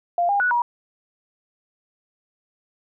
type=tone with pitch steps; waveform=sine; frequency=696 / 807 / 1473 / 957 Hz; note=F5 / G#5 / F#6 / A#5; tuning=-6 / -50 / -8 / +45 cents; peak=-17 dBFS; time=0.18-0.62 s; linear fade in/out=2 ms; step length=110 ms; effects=none

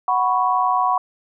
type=chord; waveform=sine; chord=F# suspended fourth; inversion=none; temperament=equal; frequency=740 / 987.8 / 1108.7 Hz; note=F#5 / B5 / C#6; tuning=0 / 0 / 0 cents; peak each=-20 dBFS; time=0.08-0.98 s; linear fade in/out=2 ms; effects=none

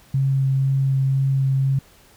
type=tone with vibrato; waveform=sine; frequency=135 Hz; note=C#3; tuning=45 cents flat; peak=-16 dBFS; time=0.14-1.79 s; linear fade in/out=5 ms; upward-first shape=sine; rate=2 Hz; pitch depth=9 cents each way; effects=pink hiss -52 dBFS RMS until 2.16 s

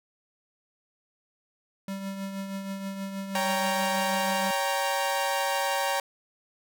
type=tone with tremolo; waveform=square; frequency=195 Hz; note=G3; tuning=9 cents flat; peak=-31 dBFS; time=1.88-4.51 s; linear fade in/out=2 ms; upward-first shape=triangle; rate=6.3 Hz; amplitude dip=50%
type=chord; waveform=sawtooth; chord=G diminished; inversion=second; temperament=equal with one note detuned; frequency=558.2 / 784 / 932.3 Hz; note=Db5 / G5 / Bb5; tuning=+12 / 0 / 0 cents; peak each=-26 dBFS; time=3.35-6 s; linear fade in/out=2 ms
effects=none

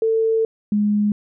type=tone pair in turn; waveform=sine; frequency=447 / 207.9 Hz; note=A4 / G#3; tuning=+27 / +2 cents; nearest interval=octave + minor second; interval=1325 cents; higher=first; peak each=-15 / -15 dBFS; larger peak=neither; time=0.02-0.45 / 0.72-1.12 s; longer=first; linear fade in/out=2 ms; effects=none

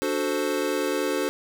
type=chord; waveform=square; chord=D dominant seventh; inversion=none; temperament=equal; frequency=293.7 / 370 / 440 / 523.3 Hz; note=D4 / F#4 / A4 / C5; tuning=0 / 0 / 0 / 0 cents; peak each=-30 dBFS; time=0.02-1.29 s; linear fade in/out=0 ms; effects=none

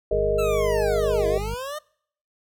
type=chord; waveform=sine; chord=Ab suspended second; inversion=none; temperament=just; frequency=415.3 / 467.2 / 623 Hz; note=Ab4 / Bb4 / Eb5; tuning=0 / +4 / +2 cents; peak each=-24 dBFS; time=0.11-1.38 s; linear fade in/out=5 ms
type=harmonic tone; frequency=50.5 Hz; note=G#1; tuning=48 cents flat; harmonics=1 / 2 / 3 / 4; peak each=-28 / -34 / -38 / -40 dBFS; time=0.11-1.55 s; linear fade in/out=10 ms
type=linear two-way sweep; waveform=25% pulse; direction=down then up; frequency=1353 to 328.8 to 619 Hz; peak=-26 dBFS; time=0.38-1.79 s; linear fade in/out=10 ms; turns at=1.27 s
effects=noise-tail reverb RT60 0.6 s tail -24 dB re dry

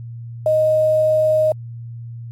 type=tone with quantisation; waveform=sine; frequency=622.3 Hz; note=D#5; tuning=in tune; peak=-12 dBFS; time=0.46-1.52 s; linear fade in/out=2 ms; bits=7; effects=added 117 Hz sine -29 dBFS peak until 2.31 s + MP3 64 kbps

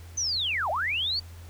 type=linear two-way sweep; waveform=sine; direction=down then up; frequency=6272 to 587.3 to 4656 Hz; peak=-25 dBFS; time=0.17-1.2 s; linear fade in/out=10 ms; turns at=0.7 s; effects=added 85 Hz sine -42 dBFS peak until 1.49 s + pink hiss -53 dBFS RMS until 1.49 s

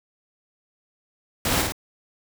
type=noise with echo; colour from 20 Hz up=pink; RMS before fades=-23 dBFS; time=1.45-1.62 s; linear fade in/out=2 ms; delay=51 ms; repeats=2; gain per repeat=-3 dB; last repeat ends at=1.722 s; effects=none

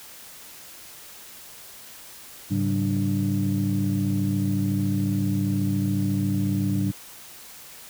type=tone cluster; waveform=sine; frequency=104.4 / 138.7 / 192.3 / 295 Hz; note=G#2 / C#3 / G3 / D4; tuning=+10 / +1 / -33 / +8 cents; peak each=-25 / -29 / -24 / -27 dBFS; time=2.5-6.92 s; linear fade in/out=20 ms; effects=tanh soft clip ceiling -14 dBFS + white hiss -44 dBFS RMS until 7.89 s

